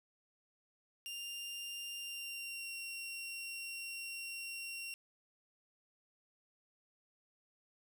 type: tone with pitch glide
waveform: sawtooth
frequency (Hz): 2794 to 2746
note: F7 to F7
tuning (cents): 0 to -30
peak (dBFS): -39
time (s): 1.06-4.94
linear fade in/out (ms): 0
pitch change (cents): -30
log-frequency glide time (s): 1.98-2.71
effects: 11-bit